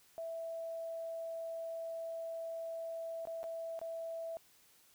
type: tone with dropouts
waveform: sine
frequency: 659.3 Hz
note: E5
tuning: in tune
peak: -39 dBFS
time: 0.18-4.37 s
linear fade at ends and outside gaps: 0 ms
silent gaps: 3.253-3.272 / 3.431-3.44 / 3.791-3.815 s
effects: white hiss -66 dBFS RMS until 4.94 s